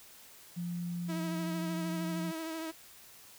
sine tone with pitch glide, 174 to 175.11 Hz, F3 to F3, -6 to +5 cents, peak -34 dBFS, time 0.56-2.32 s, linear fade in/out 20 ms, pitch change +11 cents, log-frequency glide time 1.19-1.78 s
sawtooth tone with vibrato, 322.6 Hz, E4, 37 cents flat, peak -33 dBFS, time 1.08-2.72 s, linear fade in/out 20 ms, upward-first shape triangle, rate 13 Hz, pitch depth 37 cents each way
effects white hiss -55 dBFS RMS until 3.38 s

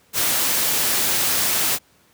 white noise, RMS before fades -20 dBFS, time 0.13-1.79 s, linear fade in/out 50 ms, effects pink hiss -57 dBFS RMS until 2.13 s + high-pass 80 Hz 12 dB/octave

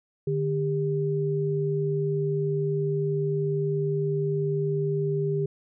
sine tone pair together, 149.48 / 399.3 Hz, D3 / G4, +31 / +32 cents, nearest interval octave + perfect fourth, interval 1701 cents, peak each -26 dBFS, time 0.27-5.46 s, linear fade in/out 5 ms, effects none

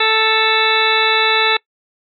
harmonic tone with a mistuned harmonic, 440.8 Hz, A4, 3 cents sharp, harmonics 1 / 2 / 3 / 4 / 5 / 6 / 8 / 9, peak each -20 / -20 / -20 / -20 / -20 / -20 / -20 / -20 dBFS, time 0-1.57 s, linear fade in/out 5 ms, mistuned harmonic 9, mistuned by -19 cents, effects noise-tail reverb RT60 0.1 s tail -23 dB re dry

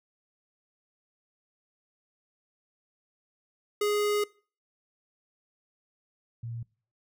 square / sine tone pair in turn, 415.3 / 116.54 Hz, G#4 / A#2, 0 / 0 cents, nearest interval octave + minor seventh, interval 2200 cents, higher first, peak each -25 / -34 dBFS, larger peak first, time 3.81-4.24 / 6.43-6.63 s, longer first, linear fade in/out 5 ms, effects noise-tail reverb RT60 0.4 s tail -23 dB re dry

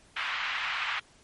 white band-pass noise, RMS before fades -32 dBFS, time 0.16-1 s, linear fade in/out 10 ms, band 1000 to 2800 Hz, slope 24 dB/octave, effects pink hiss -59 dBFS RMS until 1.23 s + MP3 48 kbps

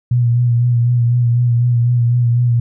sine tone with vibrato, 120.4 Hz, B2, 44 cents flat, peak -10 dBFS, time 0.11-2.6 s, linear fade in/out 5 ms, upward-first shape sine, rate 4 Hz, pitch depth 34 cents each way, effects none

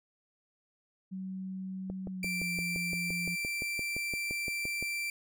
sine tone with pitch glide, 188.8 to 174.13 Hz, F#3 to F3, +35 to -5 cents, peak -36 dBFS, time 1.11-3.36 s, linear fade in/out 20 ms, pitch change -140 cents, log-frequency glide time 2.09-2.52 s
click train, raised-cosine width 2 ms, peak -27 dBFS, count 18, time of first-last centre 1.9-4.826 s, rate 5.81 Hz
40% pulse tone, 2349 Hz, D7, in tune, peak -32 dBFS, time 2.23-5.1 s, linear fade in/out 2 ms
effects none

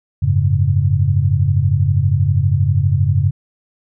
sine chord, F# suspended second, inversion none, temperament equal with one note detuned, 91.33 / 103.83 / 138.59 Hz, F#2 / G#2 / C#3, -22 / 0 / 0 cents, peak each -16 dBFS, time 0.22-3.31 s, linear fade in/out 10 ms, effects none

